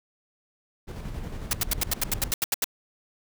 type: noise with tremolo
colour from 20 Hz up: brown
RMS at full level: -33 dBFS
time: 0.87-2.33 s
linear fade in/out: 20 ms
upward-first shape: square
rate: 11 Hz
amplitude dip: 35%
type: noise bursts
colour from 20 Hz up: white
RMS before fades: -24 dBFS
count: 12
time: 1.51-2.643 s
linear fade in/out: 2 ms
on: 22 ms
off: 79 ms
effects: none